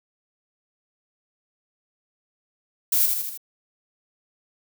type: noise with echo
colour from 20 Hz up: violet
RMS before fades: -20 dBFS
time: 2.92-3.06 s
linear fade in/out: 5 ms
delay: 79 ms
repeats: 4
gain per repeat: -4 dB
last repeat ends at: 3.376 s
effects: none